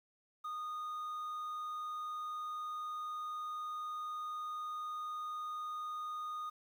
triangle tone with quantisation, 1232 Hz, D#6, 17 cents flat, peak -37 dBFS, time 0.44-6.5 s, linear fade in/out 10 ms, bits 11, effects none

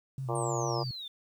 sine tone with vibrato, 130.1 Hz, C3, 9 cents flat, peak -33 dBFS, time 0.18-0.91 s, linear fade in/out 2 ms, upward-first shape square, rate 6.7 Hz, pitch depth 54 cents each way
harmonic tone, 116.54 Hz, A#2, in tune, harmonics 3 / 4 / 5 / 6 / 7 / 8 / 9 / 10, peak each -36 / -37 / -38 / -39 / -39 / -40 / -41 / -41 dBFS, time 0.28-0.84 s, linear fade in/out 20 ms
sine exponential sweep, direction down, 8880 to 3500 Hz, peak -38 dBFS, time 0.35-1.08 s, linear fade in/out 5 ms
effects 10-bit

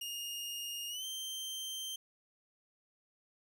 sawtooth tone with pitch glide, 2842 to 3135 Hz, F7 to G7, +30 to -1 cents, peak -36 dBFS, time 0.01-1.96 s, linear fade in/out 5 ms, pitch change +169 cents, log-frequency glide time 0.89-1.05 s, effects none

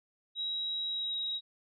sine tone with pitch glide, 3846 to 3819 Hz, B7 to A#7, -47 to +41 cents, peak -32 dBFS, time 0.35-1.41 s, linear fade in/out 50 ms, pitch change -12 cents, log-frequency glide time 0.87-1.15 s, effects none

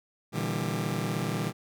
sawtooth chord, E half-diminished seventh, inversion second, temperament just, 118.67 / 148.33 / 164.81 / 197.78 Hz, Bb2 / D3 / E3 / G3, +31 / +18 / 0 / +16 cents, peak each -30 dBFS, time 0.32-1.53 s, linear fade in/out 50 ms, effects none

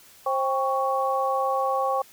sine tone cluster, 530 / 794 / 1113 Hz, C5 / G5 / C#6, +22 / +22 / +7 cents, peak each -26 dBFS, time 0.26-2.02 s, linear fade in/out 5 ms, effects white hiss -52 dBFS RMS until 2.12 s

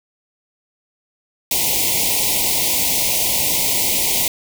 white band-stop noise, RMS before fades -18 dBFS, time 1.51-4.28 s, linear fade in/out 2 ms, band 1000 to 2000 Hz, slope 96 dB/octave, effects none

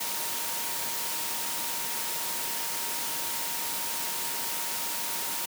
sine tone in noise, 932.3 Hz, A#5, in tune, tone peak -41 dBFS, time 0-5.46 s, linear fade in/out 10 ms, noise white, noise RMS -32 dBFS, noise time 0-5.46 s, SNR -12 dB, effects high-pass 150 Hz 12 dB/octave

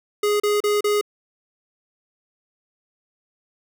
square tone bursts, 415.3 Hz, G#4, in tune, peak -18 dBFS, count 4, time 0.23-1.012 s, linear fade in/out 5 ms, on 170 ms, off 34 ms, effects none

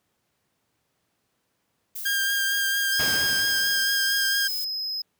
violet noise, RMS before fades -34 dBFS, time 1.95-4.65 s, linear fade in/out 10 ms
sawtooth tone with vibrato, 1605 Hz, G6, 40 cents sharp, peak -19 dBFS, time 2.05-4.48 s, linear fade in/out 10 ms, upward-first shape triangle, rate 4.4 Hz, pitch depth 21 cents each way
triangle tone, 5090 Hz, D#8, 39 cents sharp, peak -26 dBFS, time 2.92-5.02 s, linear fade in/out 5 ms
pink noise with exponential decay, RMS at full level -28 dBFS, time 2.99-4.6 s, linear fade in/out 5 ms, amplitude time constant 350 ms
effects pink hiss -73 dBFS RMS until 5.19 s + high-pass 100 Hz 12 dB/octave

